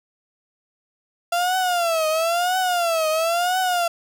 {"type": "tone with vibrato", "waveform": "35% pulse", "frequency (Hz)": 684, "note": "F5", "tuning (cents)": -36, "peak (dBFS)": -17, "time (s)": [1.32, 3.88], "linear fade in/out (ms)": 5, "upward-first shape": "triangle", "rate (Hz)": 0.99, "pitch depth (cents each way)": 170, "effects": []}